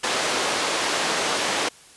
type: band-pass noise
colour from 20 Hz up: pink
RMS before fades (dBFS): -24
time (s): 0.03-1.69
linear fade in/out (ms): 10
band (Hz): 420 to 7200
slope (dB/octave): 12
effects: white hiss -49 dBFS RMS until 1.96 s + resampled to 24000 Hz